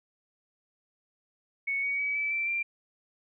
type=tone with pitch steps; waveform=sine; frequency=2217 / 2247 / 2277 / 2307 / 2338 / 2369 Hz; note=C#7 / C#7 / C#7 / D7 / D7 / D7; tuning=0 / +23 / +46 / -31 / -8 / +14 cents; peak=-27 dBFS; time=1.67-2.63 s; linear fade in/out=10 ms; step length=160 ms; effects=none

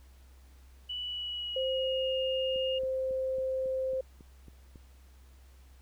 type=tone with pitch glide; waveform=sine; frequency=2960 to 2839 Hz; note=F#7 to F7; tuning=0 to +28 cents; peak=-34 dBFS; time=0.89-2.79 s; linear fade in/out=10 ms; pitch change=-72 cents; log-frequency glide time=1.02-2.19 s
type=tone; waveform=sine; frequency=523.3 Hz; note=C5; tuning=in tune; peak=-29 dBFS; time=1.56-4.01 s; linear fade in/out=5 ms
type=click train; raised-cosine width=3 ms; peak=-38 dBFS; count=9; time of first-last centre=2.56-4.758 s; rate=3.64 Hz
effects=added 65 Hz sine -53 dBFS peak until 5.81 s + pink hiss -65 dBFS RMS until 5.81 s

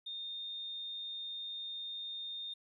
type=tone; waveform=triangle; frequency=3651 Hz; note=A#7; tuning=37 cents flat; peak=-36 dBFS; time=0.06-2.54 s; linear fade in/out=10 ms; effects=tanh soft clip ceiling -38 dBFS + resampled to 32000 Hz

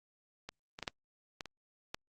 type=clicks; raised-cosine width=0.2 ms; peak=-25 / -27 / -21 / -17 / -23 / -28 / -21 dBFS; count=7; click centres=0.49 / 0.789 / 0.827 / 0.878 / 1.408 / 1.457 / 1.945 s; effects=Opus 48 kbps

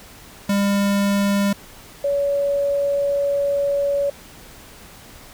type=tone pair in turn; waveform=square / sine; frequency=200.5 / 565.1 Hz; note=G3 / C#5; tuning=+39 / +33 cents; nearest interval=octave + tritone; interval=1794 cents; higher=second; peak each=-17 dBFS; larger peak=neither; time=0.49-1.53 / 2.04-4.1 s; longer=second; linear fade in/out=5 ms; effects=pink hiss -43 dBFS RMS until 5.33 s

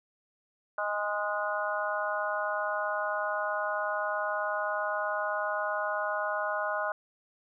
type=harmonic tone with a mistuned harmonic; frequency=207.7 Hz; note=G#3; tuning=in tune; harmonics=3 / 4 / 5 / 6 / 7; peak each=-33 / -37 / -36 / -36 / -34 dBFS; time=0.78-6.92 s; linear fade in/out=2 ms; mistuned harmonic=4; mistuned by=-19 cents; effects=none

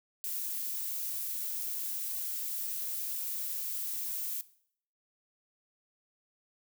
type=noise; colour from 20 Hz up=violet; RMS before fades=-36 dBFS; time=0.24-4.41 s; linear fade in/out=0 ms; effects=noise-tail reverb RT60 0.6 s tail -18 dB re dry

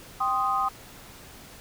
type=chord; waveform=sine; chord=C minor; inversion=second; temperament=equal; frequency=784 / 1046.5 / 1244.5 Hz; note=G5 / C6 / Eb6; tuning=0 / 0 / 0 cents; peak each=-28 / -29 / -25 dBFS; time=0.2-0.69 s; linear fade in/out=10 ms; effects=pink hiss -47 dBFS RMS until 1.6 s

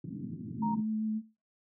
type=band-pass noise; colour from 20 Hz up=white; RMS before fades=-40 dBFS; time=0.04-0.81 s; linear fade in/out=5 ms; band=110 to 290 Hz; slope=48 dB/octave
type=tone with vibrato; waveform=sine; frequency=217.2 Hz; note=A3; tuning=22 cents flat; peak=-29 dBFS; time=0.57-1.22 s; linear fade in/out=50 ms; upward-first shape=square; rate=6.9 Hz; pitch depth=9 cents each way
type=tone; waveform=sine; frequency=933 Hz; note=A#5; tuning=1 cent sharp; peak=-32 dBFS; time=0.62-0.75 s; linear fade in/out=10 ms
effects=noise-tail reverb RT60 0.3 s tail -19 dB re dry

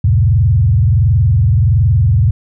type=tone with frequency modulation; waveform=sine; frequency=102.8 Hz; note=G#2; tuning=17 cents flat; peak=-7 dBFS; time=0.04-2.31 s; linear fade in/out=5 ms; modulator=21.4 Hz; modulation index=1.3; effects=none

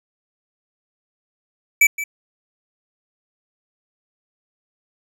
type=tone with echo; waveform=square; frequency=2310 Hz; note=D7; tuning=29 cents flat; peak=-10 dBFS; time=1.81-1.87 s; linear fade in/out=5 ms; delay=170 ms; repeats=1; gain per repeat=-14 dB; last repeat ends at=2.04 s; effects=none

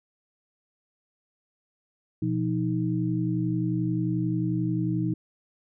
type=tone cluster; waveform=sine; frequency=121.8 / 173.1 / 313.8 Hz; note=B2 / F3 / D#4; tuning=-24 / -15 / +15 cents; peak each=-28 dBFS; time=2.22-5.14 s; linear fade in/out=5 ms; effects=none

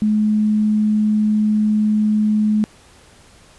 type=tone; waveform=sine; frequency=212.9 Hz; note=G#3; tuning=43 cents sharp; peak=-13 dBFS; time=0.02-2.64 s; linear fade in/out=0 ms; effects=pink hiss -48 dBFS RMS until 3.58 s + resampled to 24000 Hz

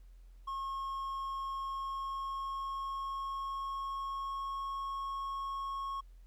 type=tone with pitch glide; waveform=triangle; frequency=1084 to 1094.7 Hz; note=C#6 to C#6; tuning=-39 to -22 cents; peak=-34 dBFS; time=0.47-6.01 s; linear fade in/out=10 ms; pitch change=+17 cents; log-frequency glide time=1.61-4.69 s; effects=added 43 Hz sine -52 dBFS peak until 6.26 s + pink hiss -75 dBFS RMS until 6.26 s

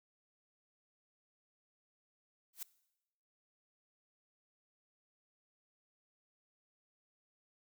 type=noise with exponential growth; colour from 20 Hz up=blue; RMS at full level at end=-37 dBFS; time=2.53-2.63 s; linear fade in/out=5 ms; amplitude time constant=21 ms; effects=noise-tail reverb RT60 0.9 s tail -20 dB re dry

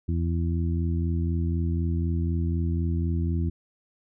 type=harmonic tone; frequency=84 Hz; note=E2; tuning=33 cents sharp; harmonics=1 / 2 / 3 / 4; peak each=-24 / -30 / -34 / -36 dBFS; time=0.08-3.5 s; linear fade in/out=10 ms; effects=none

